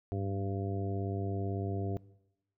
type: harmonic tone with a mistuned harmonic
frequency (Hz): 98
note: G2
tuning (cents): 0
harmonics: 1 / 2 / 3 / 4 / 5 / 6 / 7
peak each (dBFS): -33 / -42 / -41 / -40 / -47 / -52 / -44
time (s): 0.12-1.97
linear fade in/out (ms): 0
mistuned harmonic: 1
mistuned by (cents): +36
effects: noise-tail reverb RT60 0.9 s tail -21 dB re dry